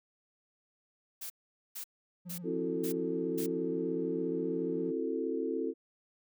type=noise bursts; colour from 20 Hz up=blue; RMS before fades=-41 dBFS; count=5; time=1.21-3.465 s; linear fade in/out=10 ms; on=91 ms; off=450 ms
type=tone with vibrato; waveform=triangle; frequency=174.61 Hz; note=F3; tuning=in tune; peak=-39 dBFS; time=2.25-4.92 s; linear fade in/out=20 ms; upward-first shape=sine; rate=15 Hz; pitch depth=61 cents each way
type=chord; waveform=sine; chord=F# half-diminished seventh; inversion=second; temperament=just; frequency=266.4 / 333 / 370 / 444 Hz; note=C4 / E4 / F#4 / A4; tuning=+31 / +18 / 0 / +16 cents; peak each=-37 / -36 / -39 / -35 dBFS; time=2.43-5.74 s; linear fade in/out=50 ms
effects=none